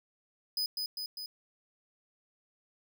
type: tone with echo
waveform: 45% pulse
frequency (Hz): 5000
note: D#8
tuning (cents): +8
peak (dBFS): -29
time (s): 0.57-0.66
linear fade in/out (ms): 2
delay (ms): 200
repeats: 3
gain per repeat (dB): -3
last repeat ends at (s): 1.26
effects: none